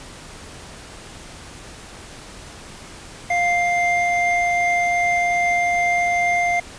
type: tone pair together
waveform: triangle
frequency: 700.5 / 2099 Hz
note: F5 / C7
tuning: +5 / +5 cents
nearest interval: octave + perfect fifth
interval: 1900 cents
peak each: -17 / -18 dBFS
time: 3.3-6.6 s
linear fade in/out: 5 ms
effects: pink hiss -39 dBFS RMS until 6.78 s + resampled to 22050 Hz